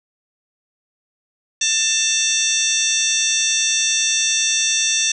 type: harmonic tone with a mistuned harmonic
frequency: 890 Hz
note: A5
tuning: 20 cents sharp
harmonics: 2 / 3 / 4 / 5 / 6 / 7 / 8 / 9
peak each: -30 / -24 / -22 / -29 / -21 / -21 / -31 / -29 dBFS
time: 1.61-5.12 s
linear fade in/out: 5 ms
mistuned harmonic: 6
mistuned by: +100 cents
effects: none